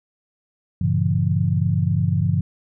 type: chord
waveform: sine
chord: G diminished seventh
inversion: none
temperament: just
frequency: 98 / 117.6 / 141.12 / 169.34 Hz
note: G2 / Bb2 / Db3 / Fb3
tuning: 0 / +16 / +31 / +47 cents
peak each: -21 / -25 / -22 / -22 dBFS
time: 0.81-2.41 s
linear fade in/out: 5 ms
effects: none